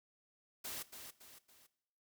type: noise with echo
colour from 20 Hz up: white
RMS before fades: -44 dBFS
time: 0.64-0.83 s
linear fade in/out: 10 ms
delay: 280 ms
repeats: 3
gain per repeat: -7 dB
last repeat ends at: 1.67 s
effects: noise-tail reverb RT60 0.8 s tail -18 dB re dry